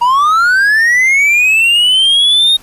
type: linear sweep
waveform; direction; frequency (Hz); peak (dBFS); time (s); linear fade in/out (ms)
triangle; up; 935 to 3729; -5; 0.01-2.57; 10
effects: pink hiss -41 dBFS RMS until 2.62 s + resampled to 32000 Hz